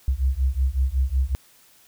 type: beating tone pair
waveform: sine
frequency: 63.3 / 68.7 Hz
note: B1 / C#2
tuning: +43 / -15 cents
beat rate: 5.4 Hz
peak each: -22 dBFS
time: 0.08-1.35 s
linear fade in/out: 0 ms
effects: white hiss -55 dBFS RMS until 1.87 s